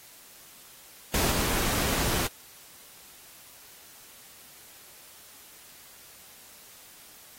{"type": "noise with level steps", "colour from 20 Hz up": "pink", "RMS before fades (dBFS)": [-26, -28], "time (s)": [1.14, 2.27], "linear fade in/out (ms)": 2, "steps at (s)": 1.31, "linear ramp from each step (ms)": 5, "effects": ["white hiss -51 dBFS RMS until 7.38 s", "AAC 48 kbps"]}